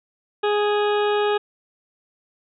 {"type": "harmonic tone", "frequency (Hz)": 415.3, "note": "G#4", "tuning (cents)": 0, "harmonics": [1, 2, 3, 4, 6, 7, 8, 9], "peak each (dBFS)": [-19, -25, -29, -31, -35, -36, -37, -38], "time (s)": [0.43, 1.38], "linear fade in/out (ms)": 10, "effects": []}